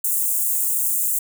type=high-pass noise; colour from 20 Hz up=white; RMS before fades=-21 dBFS; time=0.04-1.19 s; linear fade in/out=5 ms; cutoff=7300 Hz; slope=48 dB/octave; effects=none